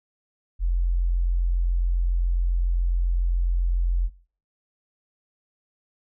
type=tone; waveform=sine; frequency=43.65 Hz; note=F1; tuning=in tune; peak=-19 dBFS; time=0.59-4.1 s; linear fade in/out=50 ms; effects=noise-tail reverb RT60 0.4 s tail -18 dB re dry